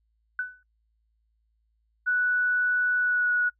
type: tone with exponential decay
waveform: sine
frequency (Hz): 1495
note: F#6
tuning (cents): +17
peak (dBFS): -23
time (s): 0.39-0.63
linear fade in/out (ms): 2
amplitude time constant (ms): 51
type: tone with pitch glide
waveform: sine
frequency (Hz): 1479 to 1463.7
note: F#6 to F#6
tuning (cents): -1 to -19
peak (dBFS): -21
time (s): 2.06-3.5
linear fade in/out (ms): 20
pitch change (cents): -18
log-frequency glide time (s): 2.99-3.31
effects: noise-tail reverb RT60 0.1 s tail -24 dB re dry + added 55 Hz sine -68 dBFS peak until 3.59 s